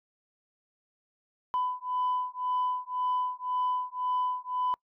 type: beating tone pair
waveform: sine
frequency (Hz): 1000 / 1001.9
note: B5 / B5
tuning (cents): +21 / +25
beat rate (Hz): 1.9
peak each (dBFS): -30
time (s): 1.54-4.74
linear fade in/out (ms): 0
effects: noise-tail reverb RT60 0.1 s tail -26 dB re dry + tanh soft clip ceiling -22 dBFS